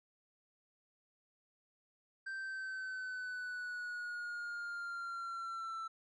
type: linear sweep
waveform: triangle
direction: down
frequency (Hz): 1568 to 1327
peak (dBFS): -38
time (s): 2.26-5.88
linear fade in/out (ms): 10
effects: resampled to 22050 Hz